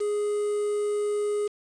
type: tone with quantisation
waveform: triangle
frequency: 415.3 Hz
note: G#4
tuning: in tune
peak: -22 dBFS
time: 0-1.48 s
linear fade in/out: 10 ms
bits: 7
effects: resampled to 22050 Hz